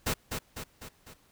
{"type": "noise with echo", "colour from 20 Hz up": "pink", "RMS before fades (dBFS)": -29, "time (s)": [0.06, 0.14], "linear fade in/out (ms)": 10, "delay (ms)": 250, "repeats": 4, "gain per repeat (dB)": -5, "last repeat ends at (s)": 1.14, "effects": ["pink hiss -64 dBFS RMS until 1.31 s"]}